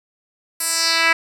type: tone with band-pass filter sweep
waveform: 10% pulse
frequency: 329.6 Hz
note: E4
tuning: in tune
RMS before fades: -18 dBFS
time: 0.6-1.13 s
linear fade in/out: 5 ms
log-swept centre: 11000 to 2200 Hz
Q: 2.1
effects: none